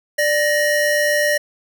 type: tone pair together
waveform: square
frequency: 590.5 / 1879 Hz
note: D5 / A#6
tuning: +9 / +13 cents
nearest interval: octave + minor sixth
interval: 2004 cents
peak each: -18 / -19 dBFS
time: 0.18-1.38 s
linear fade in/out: 10 ms
effects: none